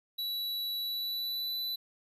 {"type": "tone with pitch glide", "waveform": "square", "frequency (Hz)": [3931, 3984], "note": ["B7", "B7"], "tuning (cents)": [-9, 14], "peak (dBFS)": -33, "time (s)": [0.18, 1.76], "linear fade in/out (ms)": 10, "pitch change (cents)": 23, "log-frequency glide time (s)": [0.8, 1.57], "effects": ["12-bit"]}